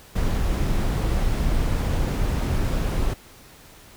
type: noise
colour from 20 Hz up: brown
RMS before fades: -22 dBFS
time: 0.15-3.14 s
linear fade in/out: 10 ms
effects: pink hiss -48 dBFS RMS until 3.96 s